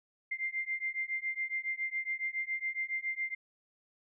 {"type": "beating tone pair", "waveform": "sine", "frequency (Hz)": [2093, 2100.2], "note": ["C7", "C7"], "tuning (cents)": [0, 6], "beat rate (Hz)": 7.2, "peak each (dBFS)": [-36, -36], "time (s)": [0.31, 3.35], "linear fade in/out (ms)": 10, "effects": []}